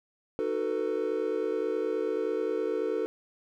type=chord; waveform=triangle; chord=B dominant seventh; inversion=first; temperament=just; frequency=308.7 / 370.4 / 444.5 / 493.9 Hz; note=D#4 / F#4 / A4 / B4; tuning=-14 / +2 / +18 / 0 cents; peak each=-34 / -32 / -28 / -32 dBFS; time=0.39-3.06 s; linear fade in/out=0 ms; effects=none